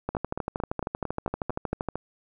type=two click trains; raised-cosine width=1 ms; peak=-16 / -14 dBFS; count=9 / 24; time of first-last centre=0.15-1.956 / 0.09-1.887 s; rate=4.43 / 12.8 Hz; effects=none

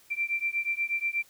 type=beating tone pair; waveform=sine; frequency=2349 / 2357.3 Hz; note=D7 / D7; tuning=0 / +6 cents; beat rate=8.3 Hz; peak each=-30 / -30 dBFS; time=0.1-1.23 s; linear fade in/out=20 ms; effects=white hiss -59 dBFS RMS until 1.29 s

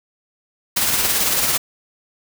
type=noise with tremolo; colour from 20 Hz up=white; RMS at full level=-17 dBFS; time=0.76-1.58 s; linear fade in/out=10 ms; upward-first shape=sine; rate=18 Hz; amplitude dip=35%; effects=none

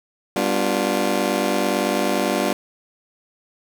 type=chord; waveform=20% pulse; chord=G dominant seventh; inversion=none; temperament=just; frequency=196 / 245 / 294 / 352.8 Hz; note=G3 / B3 / D4 / F4; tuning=0 / -14 / +2 / +18 cents; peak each=-20 dBFS; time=0.36-2.53 s; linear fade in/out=2 ms; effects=none

